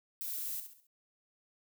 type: noise with echo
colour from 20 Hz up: violet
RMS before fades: -39 dBFS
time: 0.21-0.6 s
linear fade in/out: 0 ms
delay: 67 ms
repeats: 4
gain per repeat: -8 dB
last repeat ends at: 0.868 s
effects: none